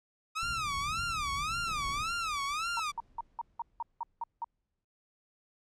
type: tone with vibrato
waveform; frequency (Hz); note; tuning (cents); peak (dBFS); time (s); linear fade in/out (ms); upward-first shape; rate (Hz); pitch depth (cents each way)
sawtooth; 1244.5; D#6; 0; -28; 0.35-2.92; 20; sine; 1.8; 200
type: low-pass noise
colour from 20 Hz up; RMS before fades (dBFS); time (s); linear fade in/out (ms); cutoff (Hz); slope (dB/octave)
pink; -44; 0.42-2.04; 10; 140; 12
type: noise with exponential decay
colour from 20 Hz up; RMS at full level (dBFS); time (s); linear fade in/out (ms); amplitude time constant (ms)
brown; -45; 1.67-4.85; 5; 690
type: tone bursts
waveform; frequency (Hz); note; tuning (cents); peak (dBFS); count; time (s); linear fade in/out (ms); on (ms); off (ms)
sine; 932.3; A#5; 0; -32; 9; 2.77-4.444; 2; 26; 180
effects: low-pass 8000 Hz 12 dB/octave